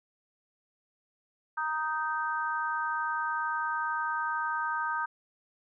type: chord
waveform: sine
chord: Eb major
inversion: second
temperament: just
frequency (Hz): 933.4 / 1244.5 / 1555.6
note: Bb5 / Eb6 / G6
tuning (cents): +2 / 0 / -14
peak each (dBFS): -33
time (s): 1.57-5.06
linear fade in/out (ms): 10
effects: none